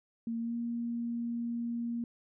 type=tone with pitch glide; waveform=sine; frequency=230 to 235.2 Hz; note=A#3 to A#3; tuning=-23 to +16 cents; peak=-32 dBFS; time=0.27-2.04 s; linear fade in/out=2 ms; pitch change=+39 cents; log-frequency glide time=0.39-0.55 s; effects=none